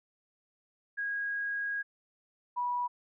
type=tone pair in turn; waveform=sine; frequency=1642 / 976.3 Hz; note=G#6 / B5; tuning=-20 / -20 cents; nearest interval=major sixth; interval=900 cents; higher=first; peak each=-31 / -29 dBFS; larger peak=second; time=0.97-1.83 / 2.56-2.88 s; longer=first; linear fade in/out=20 ms; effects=none